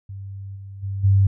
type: tone with level steps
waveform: sine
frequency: 98 Hz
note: G2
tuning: in tune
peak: -31 / -34 / -24 / -12 dBFS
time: 0.09-1.27 s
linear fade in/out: 5 ms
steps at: 0.55 / 0.82 / 1.03 s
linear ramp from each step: 20 ms
effects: none